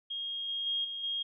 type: tone with level steps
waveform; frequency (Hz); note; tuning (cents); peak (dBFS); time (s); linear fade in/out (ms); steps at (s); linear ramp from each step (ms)
sine; 3251; G#7; -38; -34 / -32 / -29 / -36 / -31; 0.1-1.23; 10; 0.48 / 0.66 / 0.84 / 1.03; 10
effects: none